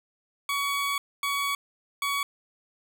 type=tone bursts at uneven times; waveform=20% pulse; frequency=1127 Hz; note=C#6; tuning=28 cents sharp; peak=-21 dBFS; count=3; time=0.49-0.98 / 1.23-1.55 / 2.02-2.23 s; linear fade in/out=2 ms; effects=none